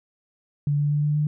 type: tone with pitch steps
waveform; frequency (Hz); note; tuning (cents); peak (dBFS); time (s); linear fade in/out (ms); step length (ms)
sine; 145 / 146.18 / 147.36 / 148.56 / 149.77; D3 / D3 / D3 / D3 / D3; -22 / -8 / +6 / +20 / +34; -19; 0.67-1.27; 2; 120
effects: none